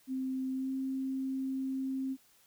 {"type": "tone with pitch glide", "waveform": "sine", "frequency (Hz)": [261.6, 265.4], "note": ["C4", "C4"], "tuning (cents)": [0, 25], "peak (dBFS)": -32, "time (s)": [0.07, 2.17], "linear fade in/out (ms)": 50, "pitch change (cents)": 25, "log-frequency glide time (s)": [0.53, 0.71], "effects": ["white hiss -65 dBFS RMS until 2.46 s"]}